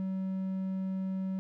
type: tone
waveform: triangle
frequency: 189.7 Hz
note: F#3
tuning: 43 cents sharp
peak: -29 dBFS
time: 0-1.39 s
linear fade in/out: 0 ms
effects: none